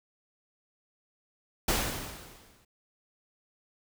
pink noise with exponential decay, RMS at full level -25 dBFS, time 1.68-2.65 s, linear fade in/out 5 ms, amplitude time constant 210 ms, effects none

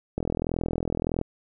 click train, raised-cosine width 2 ms, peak -13 dBFS, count 44, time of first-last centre 0.18-1.214 s, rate 41.6 Hz, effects none

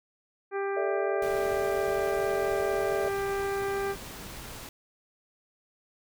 harmonic tone, 395.6 Hz, G4, 16 cents sharp, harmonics 1 / 2 / 3 / 4 / 5 / 6, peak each -29 / -36 / -39 / -39 / -45 / -47 dBFS, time 0.51-3.96 s, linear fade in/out 50 ms
sine chord, A suspended fourth, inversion none, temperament equal with one note detuned, 440 / 581.6 / 659.3 Hz, A4 / D5 / E5, 0 / -17 / 0 cents, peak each -33 dBFS, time 0.76-3.09 s, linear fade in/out 10 ms
pink noise, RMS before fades -42 dBFS, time 1.22-4.69 s, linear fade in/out 2 ms
effects none

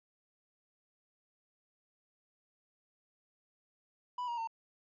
triangle tone with pitch steps, 987.8 / 947 / 907.9 Hz, B5 / A#5 / A#5, 0 / +27 / -46 cents, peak -33 dBFS, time 4.18-4.474 s, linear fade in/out 5 ms, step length 98 ms, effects resampled to 16000 Hz

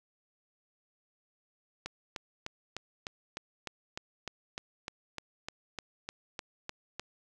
click train, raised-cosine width 0.2 ms, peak -20 dBFS, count 18, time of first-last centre 1.86-6.996 s, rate 3.31 Hz, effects none

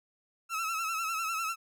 30% pulse tone with vibrato, 1318 Hz, E6, 1 cent flat, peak -28 dBFS, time 0.49-1.56 s, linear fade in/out 50 ms, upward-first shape sine, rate 10 Hz, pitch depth 62 cents each way, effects none

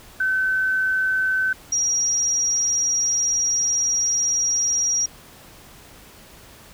sine tone pair in turn, 1527 / 5694 Hz, G6 / F8, -46 / +33 cents, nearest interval octave + major seventh, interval 2279 cents, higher second, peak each -18 dBFS, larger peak neither, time 0.2-1.53 / 1.72-5.06 s, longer second, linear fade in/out 5 ms, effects pink hiss -46 dBFS RMS until 6.73 s

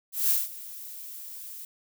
violet noise with ADSR envelope, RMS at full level -22 dBFS, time 0.12-1.65 s, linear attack 180 ms, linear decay 180 ms, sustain -19 dB, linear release 3 ms, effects none

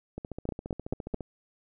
two click trains, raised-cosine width 2 ms, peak -16 / -23 dBFS, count 4 / 16, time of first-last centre 0.49-1.144 / 0.18-1.207 s, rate 4.59 / 14.6 Hz, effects none

